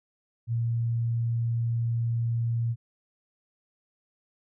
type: tone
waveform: sine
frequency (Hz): 116.54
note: A#2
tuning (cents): 0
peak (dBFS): -24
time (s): 0.47-2.76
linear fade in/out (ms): 50
effects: none